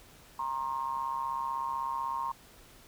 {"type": "ring-modulated tone", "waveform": "triangle", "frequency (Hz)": 68, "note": "C#2", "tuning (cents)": -33, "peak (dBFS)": -26, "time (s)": [0.39, 2.32], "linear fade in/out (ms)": 5, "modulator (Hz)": 1000, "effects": ["pink hiss -56 dBFS RMS until 2.87 s"]}